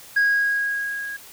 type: tone with level ramp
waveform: sine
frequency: 1644 Hz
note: G#6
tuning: 18 cents flat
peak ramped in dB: -12 to -29 dBFS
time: 0.16-1.17 s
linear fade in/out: 10 ms
effects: tanh soft clip ceiling -14 dBFS + white hiss -44 dBFS RMS until 1.32 s